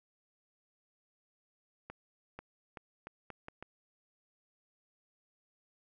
accelerating click train, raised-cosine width 0.5 ms, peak -29 dBFS, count 7, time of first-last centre 1.9-3.626 s, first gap 490 ms, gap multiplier 0.78, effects none

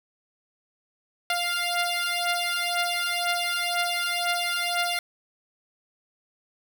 10% pulse beating tone pair, 698.5 / 700.5 Hz, F5 / F5, 0 / +5 cents, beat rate 2 Hz, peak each -19 dBFS, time 1.3-4.99 s, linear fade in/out 2 ms, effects none

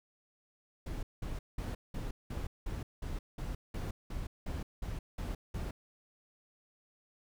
brown noise bursts, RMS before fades -38 dBFS, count 14, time 0.86-5.71 s, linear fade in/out 5 ms, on 170 ms, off 190 ms, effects none

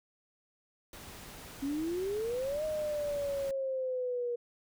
pink noise, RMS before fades -48 dBFS, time 0.93-3.51 s, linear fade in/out 2 ms
sine exponential two-way sweep, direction up then down, 270 to 624 to 476.3 Hz, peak -31 dBFS, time 1.62-4.36 s, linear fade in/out 10 ms, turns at 2.64 s
effects none

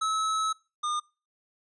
square tone pair in turn, 1294 / 1215 Hz, E6 / D#6, -32 / -42 cents, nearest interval minor second, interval 110 cents, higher first, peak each -26 / -28 dBFS, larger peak first, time 0.01-0.53 / 0.83-1 s, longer first, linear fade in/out 10 ms, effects noise-tail reverb RT60 0.3 s tail -22 dB re dry + resampled to 22050 Hz

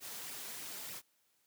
white noise with flanger, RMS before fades -45 dBFS, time 0-1.02 s, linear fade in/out 50 ms, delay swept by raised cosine 0.37 to 5.07 ms, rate 3.3 Hz, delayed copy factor +0.5, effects white hiss -75 dBFS RMS until 1.46 s + high-pass 100 Hz 12 dB/octave

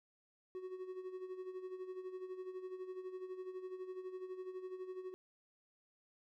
triangle tone with tremolo, 371 Hz, F#4, 5 cents sharp, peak -39 dBFS, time 0.55-5.14 s, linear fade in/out 0 ms, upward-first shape sine, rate 12 Hz, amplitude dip 65%, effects none

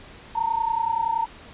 sine tone pair together, 899.4 / 930 Hz, A5 / A#5, +38 / -4 cents, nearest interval minor second, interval 58 cents, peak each -24 dBFS, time 0.35-1.26 s, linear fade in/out 10 ms, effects pink hiss -45 dBFS RMS until 1.53 s + resampled to 8000 Hz

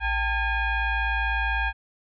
sine tone with frequency modulation, 784 Hz, G5, in tune, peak -22 dBFS, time 0-1.73 s, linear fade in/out 50 ms, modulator 840 Hz, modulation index 1.9, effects none

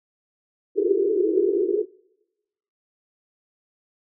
pink band-pass noise, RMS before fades -21 dBFS, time 0.75-1.86 s, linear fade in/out 50 ms, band 340 to 440 Hz, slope 96 dB/octave, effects noise-tail reverb RT60 1.0 s tail -26 dB re dry

